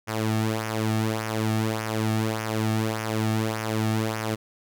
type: tone with flanger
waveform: sawtooth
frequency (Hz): 110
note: A2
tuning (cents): 0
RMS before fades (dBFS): -26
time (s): 0.07-4.36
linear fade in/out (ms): 20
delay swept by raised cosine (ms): 0.24 to 2.04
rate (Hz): 1.7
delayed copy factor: -0.65
effects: none